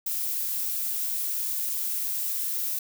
violet noise, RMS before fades -29 dBFS, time 0.06-2.79 s, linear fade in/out 5 ms, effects none

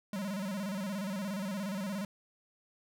square tone with vibrato, 196 Hz, G3, in tune, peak -35 dBFS, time 0.13-2.05 s, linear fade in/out 2 ms, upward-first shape square, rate 17 Hz, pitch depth 98 cents each way, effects none

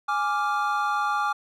triangle chord, D diminished, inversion second, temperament equal, 830.6 / 1174.7 / 1396.9 Hz, Ab5 / D6 / F6, 0 / 0 / 0 cents, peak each -25 / -24 / -27 dBFS, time 0.08-1.33 s, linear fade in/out 10 ms, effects none

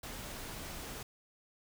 pink noise, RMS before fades -44 dBFS, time 0.03-1.03 s, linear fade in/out 5 ms, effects none

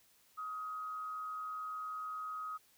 sine tone with frequency modulation, 1260 Hz, D#6, 21 cents sharp, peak -39 dBFS, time 0.37-2.58 s, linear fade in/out 20 ms, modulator 129 Hz, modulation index 0.29, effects white hiss -68 dBFS RMS until 2.77 s

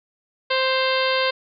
harmonic tone with a mistuned harmonic, 523.3 Hz, C5, in tune, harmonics 1 / 2 / 3 / 4 / 5 / 6 / 7 / 8 / 9, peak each -22 / -25 / -27 / -28 / -29 / -30 / -30 / -31 / -32 dBFS, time 0.5-1.31 s, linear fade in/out 10 ms, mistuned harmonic 5, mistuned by +35 cents, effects none

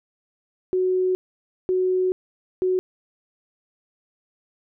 sine tone bursts at uneven times, 369.8 Hz, F#4, 1 cent flat, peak -18 dBFS, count 3, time 0.73-1.15 / 1.69-2.12 / 2.62-2.79 s, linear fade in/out 0 ms, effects none

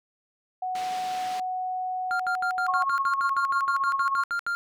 sine tone, 740 Hz, F#5, in tune, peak -27 dBFS, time 0.62-2.84 s, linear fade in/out 5 ms
white band-pass noise, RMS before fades -41 dBFS, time 0.75-1.4 s, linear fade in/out 2 ms, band 150 to 4200 Hz, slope 12 dB/octave
triangle tone bursts, 1396.9 Hz, F6, in tune, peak -23 dBFS, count 16, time 2.11-4.55 s, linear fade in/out 0 ms, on 85 ms, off 72 ms
sine tone with tremolo, 1092 Hz, C#6, 26 cents flat, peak -21 dBFS, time 2.68-4.24 s, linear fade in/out 5 ms, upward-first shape sine, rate 16 Hz, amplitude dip 60%
effects none

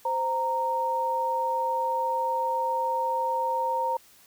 sine tone pair together, 520.3 / 927 Hz, C5 / A#5, -10 / -10 cents, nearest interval minor seventh, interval 1000 cents, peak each -30 / -25 dBFS, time 0.05-3.97 s, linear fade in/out 5 ms, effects white hiss -56 dBFS RMS until 4.26 s

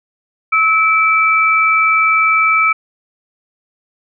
sine tone pair together, 1300 / 2320 Hz, E6 / D7, -24 / -22 cents, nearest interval minor seventh, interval 1002 cents, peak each -12 dBFS, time 0.52-2.73 s, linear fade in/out 10 ms, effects none

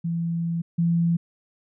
sine tone pair in turn, 168 / 169.07 Hz, E3 / E3, +33 / +44 cents, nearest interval unison, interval 11 cents, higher second, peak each -23 / -18 dBFS, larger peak second, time 0.04-0.62 / 0.78-1.17 s, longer first, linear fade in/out 10 ms, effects none

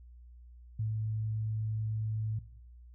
sine tone, 109.1 Hz, A2, 14 cents flat, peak -30 dBFS, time 0.79-2.39 s, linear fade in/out 5 ms, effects noise-tail reverb RT60 0.8 s tail -17 dB re dry + added 60 Hz sine -50 dBFS peak until 2.94 s

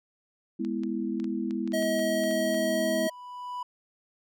sine chord, E major, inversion first, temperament equal, 207.7 / 246.9 / 329.6 Hz, G#3 / B3 / E4, 0 / 0 / 0 cents, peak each -32 dBFS, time 0.59-3.08 s, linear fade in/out 10 ms
clicks, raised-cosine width 0.2 ms, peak -29 dBFS, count 12, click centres 0.649 / 0.835 / 1.2 / 1.243 / 1.509 / 1.676 / 1.721 / 1.825 / 1.993 / 2.237 / 2.311 / 2.544 s
square tone, 637 Hz, D#5, 41 cents sharp, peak -27 dBFS, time 1.73-3.1 s, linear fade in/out 10 ms
triangle tone with exponential growth, 988 Hz, B5, in tune, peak -29 dBFS, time 2.06-3.63 s, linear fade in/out 5 ms, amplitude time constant 340 ms
effects none

